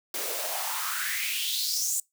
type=noise with high-pass filter sweep; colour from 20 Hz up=white; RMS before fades=-30 dBFS; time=0.14-2 s; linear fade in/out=2 ms; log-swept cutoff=360 to 7800 Hz; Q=4.8; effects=noise-tail reverb RT60 0.2 s tail -25 dB re dry